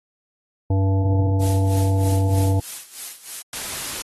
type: harmonic tone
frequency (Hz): 96.5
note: G2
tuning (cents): -27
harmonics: 1 / 3 / 5 / 7 / 9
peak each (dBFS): -16 / -26 / -30 / -33 / -35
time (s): 0.7-2.6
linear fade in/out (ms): 5
type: noise with tremolo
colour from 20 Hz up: blue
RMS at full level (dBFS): -30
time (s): 1.4-3.43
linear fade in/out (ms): 20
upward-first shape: sine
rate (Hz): 3.2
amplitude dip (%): 80
type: noise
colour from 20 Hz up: white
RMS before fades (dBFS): -29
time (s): 3.53-4.02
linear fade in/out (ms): 2
effects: AAC 32 kbps